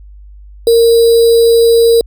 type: tone with sample-and-hold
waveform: sine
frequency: 462.8 Hz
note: A#4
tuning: 13 cents flat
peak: -4 dBFS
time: 0.67-2.01 s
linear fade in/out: 2 ms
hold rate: 4410 Hz
effects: added 50 Hz sine -32 dBFS peak until 2.06 s